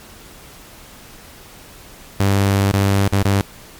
sawtooth tone with dropouts, 98.9 Hz, G2, 16 cents sharp, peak -9 dBFS, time 2.2-3.41 s, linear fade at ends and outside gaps 0 ms, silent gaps 2.717-2.736 / 3.08-3.126 / 3.226-3.253 s, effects pink hiss -41 dBFS RMS until 3.79 s + MP3 96 kbps

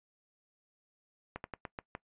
slowing click train, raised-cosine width 0.5 ms, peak -24 dBFS, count 6, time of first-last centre 1.36-1.951 s, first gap 81 ms, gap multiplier 1.19, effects noise-tail reverb RT60 0.1 s tail -20 dB re dry + resampled to 8000 Hz

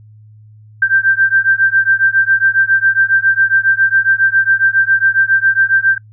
sine beating tone pair, 1568 / 1575.3 Hz, G6 / G6, 0 / +8 cents, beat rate 7.3 Hz, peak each -12 dBFS, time 0.82-5.98 s, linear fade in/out 5 ms, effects noise-tail reverb RT60 0.1 s tail -25 dB re dry + added 107 Hz sine -38 dBFS peak until 6.12 s

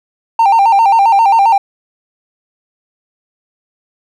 triangle tone with vibrato, 850 Hz, G#5, 40 cents sharp, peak -3 dBFS, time 0.39-1.58 s, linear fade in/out 5 ms, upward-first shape square, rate 7.5 Hz, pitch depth 120 cents each way, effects tanh soft clip ceiling 0 dBFS

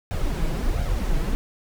brown noise with flanger, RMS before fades -23 dBFS, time 0.11-1.35 s, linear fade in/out 0 ms, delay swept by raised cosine 1.3 to 6.3 ms, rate 1.4 Hz, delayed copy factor +0.7, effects none

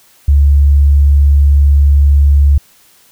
sine tone, 71.1 Hz, C#2, 45 cents sharp, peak -4 dBFS, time 0.28-2.58 s, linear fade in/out 5 ms, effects white hiss -47 dBFS RMS until 3.11 s

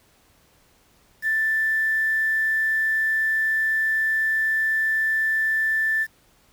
sine tone with quantisation, 1766 Hz, A6, 6 cents sharp, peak -19 dBFS, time 1.22-6.07 s, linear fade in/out 50 ms, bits 7, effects pink hiss -59 dBFS RMS until 6.52 s

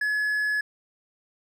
triangle tone, 1700 Hz, G#6, 40 cents sharp, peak -21 dBFS, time 0.01-0.61 s, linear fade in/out 5 ms, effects none

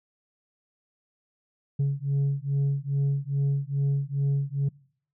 sine beating tone pair, 138.59 / 140.99 Hz, C#3 / C#3, 0 / +30 cents, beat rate 2.4 Hz, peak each -24 dBFS, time 1.79-4.69 s, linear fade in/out 10 ms, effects noise-tail reverb RT60 0.6 s tail -25 dB re dry + tanh soft clip ceiling -20 dBFS

